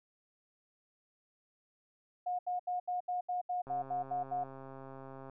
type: tone bursts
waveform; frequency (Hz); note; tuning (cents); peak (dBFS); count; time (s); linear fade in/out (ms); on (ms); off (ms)
sine; 720; F#5; -47; -32; 11; 2.26-4.44; 10; 130; 75
type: click train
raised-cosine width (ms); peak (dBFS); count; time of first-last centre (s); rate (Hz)
1; -35; 219; 3.67-5.297; 134
effects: none